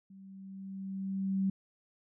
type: tone with level ramp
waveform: sine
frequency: 193 Hz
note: G3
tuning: 27 cents flat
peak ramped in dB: -50 to -26 dBFS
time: 0.1-1.5 s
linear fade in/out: 5 ms
effects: none